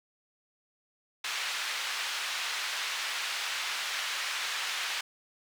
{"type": "band-pass noise", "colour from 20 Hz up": "white", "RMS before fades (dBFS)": -34, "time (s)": [1.24, 5.01], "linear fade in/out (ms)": 5, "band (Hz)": [1200, 3600], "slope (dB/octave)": 12, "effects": []}